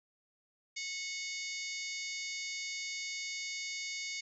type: harmonic tone with a mistuned harmonic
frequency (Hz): 730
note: F#5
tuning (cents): -24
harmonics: 3 / 4 / 5 / 6 / 7 / 8 / 9 / 10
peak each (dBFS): -41 / -51 / -48 / -45 / -47 / -53 / -44 / -55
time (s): 0.76-4.21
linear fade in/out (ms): 10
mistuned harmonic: 6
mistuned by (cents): +62
effects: none